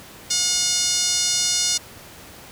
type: tone with band-pass filter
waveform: 5% pulse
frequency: 720 Hz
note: F#5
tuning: 47 cents flat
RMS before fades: -21 dBFS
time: 0.3-1.78 s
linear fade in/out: 10 ms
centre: 5700 Hz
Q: 1.8
effects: pink hiss -42 dBFS RMS until 2.51 s + high-pass 60 Hz 12 dB/octave